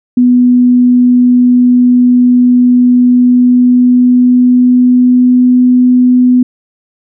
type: tone with pitch glide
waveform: sine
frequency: 247.1 to 249.8 Hz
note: B3 to B3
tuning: +1 to +20 cents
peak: -3 dBFS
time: 0.17-6.43 s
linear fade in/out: 5 ms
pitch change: +19 cents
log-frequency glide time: 3.02-5.64 s
effects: none